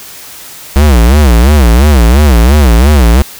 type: tone with vibrato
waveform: square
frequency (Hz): 65.41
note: C2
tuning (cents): 0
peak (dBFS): -3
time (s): 0.76-3.22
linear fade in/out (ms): 0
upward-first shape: sine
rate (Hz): 2.9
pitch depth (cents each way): 260
effects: white hiss -29 dBFS RMS until 3.39 s